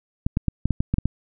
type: clicks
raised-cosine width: 5 ms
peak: -8 dBFS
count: 9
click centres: 0.265 / 0.371 / 0.483 / 0.656 / 0.707 / 0.805 / 0.94 / 0.984 / 1.056 s
effects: none